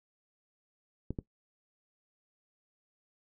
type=clicks; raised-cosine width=3 ms; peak=-22 dBFS; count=2; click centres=1.106 / 1.188 s; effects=noise-tail reverb RT60 0.1 s tail -18 dB re dry